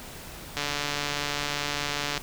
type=click train; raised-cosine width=0.2 ms; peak=-11 dBFS; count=234; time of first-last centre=0.57-2.177 s; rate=145 Hz; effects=pink hiss -42 dBFS RMS until 2.22 s